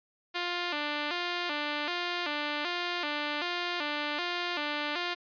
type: tone with vibrato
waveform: 5% pulse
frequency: 322.2 Hz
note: E4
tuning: 39 cents flat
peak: -19 dBFS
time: 0.34-5.15 s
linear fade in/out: 20 ms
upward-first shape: square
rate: 1.3 Hz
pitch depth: 150 cents each way
effects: resampled to 11025 Hz